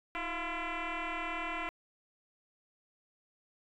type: tone with frequency modulation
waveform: sine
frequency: 661 Hz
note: E5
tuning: 5 cents sharp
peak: -33 dBFS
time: 0.15-1.69 s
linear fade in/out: 0 ms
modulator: 340 Hz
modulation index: 6
effects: tanh soft clip ceiling -30 dBFS